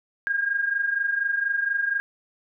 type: tone pair together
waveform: sine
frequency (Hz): 1600 / 1624.2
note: G6 / G#6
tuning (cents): +35 / -39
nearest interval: unison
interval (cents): 26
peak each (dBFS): -28 / -23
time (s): 0.27-2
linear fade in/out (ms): 0
effects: none